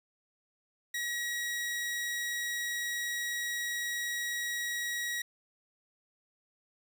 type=tone; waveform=sawtooth; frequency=1909 Hz; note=A#6; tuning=41 cents sharp; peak=-29 dBFS; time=0.94-5.22 s; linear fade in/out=5 ms; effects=10-bit